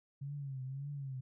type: tone with vibrato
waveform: sine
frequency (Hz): 136.9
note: C#3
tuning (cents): -21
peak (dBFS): -39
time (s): 0.21-1.21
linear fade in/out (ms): 10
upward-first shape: triangle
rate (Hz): 1.8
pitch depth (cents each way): 110
effects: none